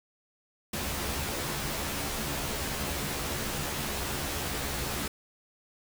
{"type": "noise with comb filter", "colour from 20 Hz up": "pink", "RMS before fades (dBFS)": -33, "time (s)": [0.73, 5.08], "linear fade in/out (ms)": 5, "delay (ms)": 14, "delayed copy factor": 0.95, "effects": []}